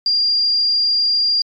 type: tone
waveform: sine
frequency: 4791 Hz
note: D8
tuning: 34 cents sharp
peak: -13 dBFS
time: 0.06-1.42 s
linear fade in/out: 2 ms
effects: MP3 96 kbps